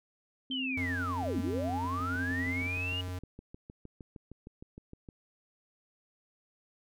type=tone with tremolo; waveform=sine; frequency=261.6 Hz; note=C4; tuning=in tune; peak=-34 dBFS; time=0.5-2.67 s; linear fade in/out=2 ms; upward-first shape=sine; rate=1.2 Hz; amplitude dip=45%
type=linear two-way sweep; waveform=sine; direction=down then up; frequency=3149 to 204.1 to 2899 Hz; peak=-33 dBFS; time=0.51-3.01 s; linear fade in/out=2 ms; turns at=1.39 s
type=tone; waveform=square; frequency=90.8 Hz; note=F#2; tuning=32 cents flat; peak=-36 dBFS; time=0.77-3.19 s; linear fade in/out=5 ms
type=click train; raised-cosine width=3 ms; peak=-33 dBFS; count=26; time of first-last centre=1.23-5.088 s; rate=6.48 Hz
effects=none